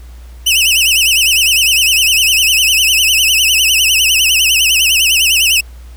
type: tone with vibrato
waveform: sawtooth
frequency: 2794 Hz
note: F7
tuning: in tune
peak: -5 dBFS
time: 0.46-5.61 s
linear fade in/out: 10 ms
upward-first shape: sine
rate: 9.9 Hz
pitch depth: 170 cents each way
effects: added 60 Hz sine -30 dBFS peak until 5.96 s + pink hiss -46 dBFS RMS until 5.96 s